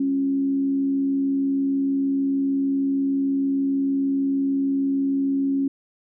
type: tone with frequency modulation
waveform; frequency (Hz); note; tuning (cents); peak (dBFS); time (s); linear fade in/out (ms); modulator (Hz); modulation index
sine; 273.6; C#4; -23; -19; 0-5.68; 5; 73.5; 0.24
effects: none